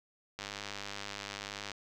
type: click train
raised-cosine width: 0.2 ms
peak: -22 dBFS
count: 135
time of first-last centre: 0.39-1.717 s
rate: 101 Hz
effects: none